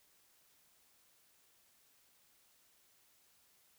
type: silence
effects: white hiss -70 dBFS RMS until 3.78 s